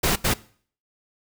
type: noise bursts at uneven times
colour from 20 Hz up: pink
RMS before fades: -21 dBFS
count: 2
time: 0.03-0.16 / 0.24-0.34 s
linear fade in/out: 10 ms
effects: noise-tail reverb RT60 0.5 s tail -20 dB re dry

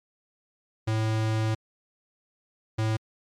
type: tone bursts at uneven times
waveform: square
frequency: 110 Hz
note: A2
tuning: in tune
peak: -24 dBFS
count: 2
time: 0.87-1.55 / 2.78-2.97 s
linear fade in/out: 10 ms
effects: low-pass 7000 Hz 12 dB/octave + MP3 96 kbps

